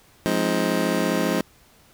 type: chord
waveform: 25% pulse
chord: F minor seventh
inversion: none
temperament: just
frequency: 174.61 / 209.5 / 261.9 / 314.3 Hz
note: F3 / Ab3 / C4 / Eb4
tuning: 0 / +15 / +2 / +18 cents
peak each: -23 / -22 / -23 / -23 dBFS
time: 0.26-1.41 s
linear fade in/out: 0 ms
effects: pink hiss -55 dBFS RMS until 1.93 s